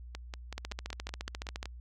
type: two click trains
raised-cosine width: 0.2 ms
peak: -20 / -23 dBFS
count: 16 / 9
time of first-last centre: 0.58-1.629 / 0.15-1.657 s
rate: 14.3 / 5.31 Hz
effects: added 60 Hz sine -44 dBFS peak until 1.8 s